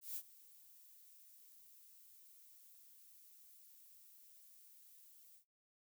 violet noise with ADSR envelope, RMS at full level -43 dBFS, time 0.01-5.45 s, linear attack 150 ms, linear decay 61 ms, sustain -20 dB, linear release 100 ms, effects noise-tail reverb RT60 0.2 s tail -21 dB re dry

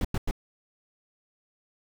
brown noise bursts, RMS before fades -26 dBFS, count 3, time 0.01-0.311 s, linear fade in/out 2 ms, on 37 ms, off 95 ms, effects none

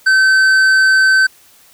sine tone with tanh clipping, 1538 Hz, G6, 33 cents flat, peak -9 dBFS, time 0.06-1.27 s, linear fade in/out 10 ms, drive 9 dB, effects white hiss -47 dBFS RMS until 1.73 s

